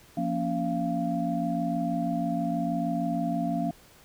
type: tone cluster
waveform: sine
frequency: 173.3 / 234.1 / 280.4 / 689 Hz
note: F3 / A#3 / C#4 / F5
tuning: -13 / +8 / +20 / -24 cents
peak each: -31 dBFS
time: 0.17-3.71 s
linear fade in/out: 5 ms
effects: pink hiss -55 dBFS RMS until 4.04 s